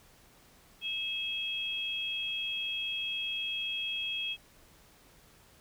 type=tone pair together; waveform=sine; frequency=2599 / 3275 Hz; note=E7 / G#7; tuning=-25 / -25 cents; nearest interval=major third; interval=400 cents; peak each=-36 / -34 dBFS; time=0.81-4.37 s; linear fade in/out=50 ms; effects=pink hiss -60 dBFS RMS until 5.6 s